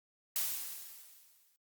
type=noise with exponential decay; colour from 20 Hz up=blue; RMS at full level=-32 dBFS; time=0.36-1.56 s; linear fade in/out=0 ms; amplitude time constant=260 ms; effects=noise-tail reverb RT60 0.1 s tail -22 dB re dry + Opus 48 kbps